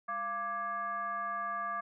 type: tone with frequency modulation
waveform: sine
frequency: 1176 Hz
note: D6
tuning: 2 cents sharp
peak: -33 dBFS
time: 0.08-1.81 s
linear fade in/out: 10 ms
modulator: 487 Hz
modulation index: 0.82
effects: none